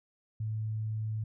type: tone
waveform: sine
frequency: 109 Hz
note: A2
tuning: 16 cents flat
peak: -31 dBFS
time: 0.4-1.24 s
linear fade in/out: 5 ms
effects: none